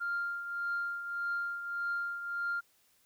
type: tone with tremolo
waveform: sine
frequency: 1396.9 Hz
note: F6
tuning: in tune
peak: -29 dBFS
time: 0-2.61 s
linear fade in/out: 20 ms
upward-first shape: triangle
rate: 1.7 Hz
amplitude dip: 65%
effects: tanh soft clip ceiling -27 dBFS + white hiss -69 dBFS RMS until 3.05 s